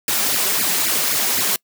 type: noise with flanger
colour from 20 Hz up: white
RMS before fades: -19 dBFS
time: 0.08-1.56 s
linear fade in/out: 2 ms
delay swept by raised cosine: 0.41 to 5.41 ms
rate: 3.8 Hz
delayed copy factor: +0.95
effects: noise-tail reverb RT60 0.1 s tail -26 dB re dry + high-pass 150 Hz 12 dB/octave